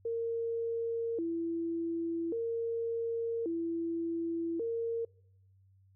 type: tone with vibrato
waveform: sine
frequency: 392 Hz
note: G4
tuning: in tune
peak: -31 dBFS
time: 0.05-5.05 s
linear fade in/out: 5 ms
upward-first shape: square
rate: 0.44 Hz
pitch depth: 280 cents each way
effects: noise-tail reverb RT60 0.8 s tail -25 dB re dry + added 96 Hz sine -61 dBFS peak until 5.95 s